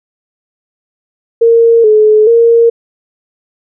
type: tone with pitch steps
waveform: sine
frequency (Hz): 461.7 / 428.5 / 464.2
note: A#4 / A4 / A#4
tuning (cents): -17 / -46 / -7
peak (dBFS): -3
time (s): 1.41-2.7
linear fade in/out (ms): 10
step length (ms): 430
effects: none